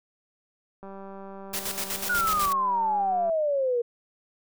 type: click train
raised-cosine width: 1 ms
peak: -29 dBFS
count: 482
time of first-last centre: 0.83-3.297 s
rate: 195 Hz
type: noise with tremolo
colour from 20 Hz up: white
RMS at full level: -30 dBFS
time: 1.53-2.53 s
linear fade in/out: 10 ms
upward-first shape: square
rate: 8.1 Hz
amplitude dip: 60%
type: exponential sweep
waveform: sine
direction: down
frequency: 1480 to 466.9 Hz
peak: -22 dBFS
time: 2.09-3.82 s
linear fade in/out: 10 ms
type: noise bursts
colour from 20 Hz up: brown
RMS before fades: -38 dBFS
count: 8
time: 2.14-2.484 s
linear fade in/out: 2 ms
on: 22 ms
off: 24 ms
effects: none